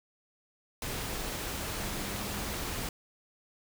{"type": "tone in noise", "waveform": "sine", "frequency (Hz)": 203.9, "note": "G#3", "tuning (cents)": -32, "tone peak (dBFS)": -44, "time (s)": [1.79, 2.52], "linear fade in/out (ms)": 2, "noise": "pink", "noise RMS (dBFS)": -36, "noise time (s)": [0.82, 2.89], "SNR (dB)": -11, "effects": []}